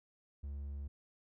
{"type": "tone", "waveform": "triangle", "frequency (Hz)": 70.7, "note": "C#2", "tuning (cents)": 35, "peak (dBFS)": -38, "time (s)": [0.43, 0.88], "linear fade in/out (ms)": 10, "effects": []}